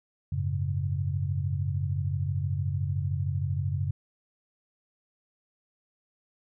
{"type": "chord", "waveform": "sine", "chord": "F# suspended second", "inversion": "none", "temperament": "equal with one note detuned", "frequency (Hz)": [92.5, 105.64, 138.59], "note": ["F#2", "G#2", "C#3"], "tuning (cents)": [0, 30, 0], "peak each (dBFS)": [-29, -34, -30], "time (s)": [0.32, 3.91], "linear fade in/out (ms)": 5, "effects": []}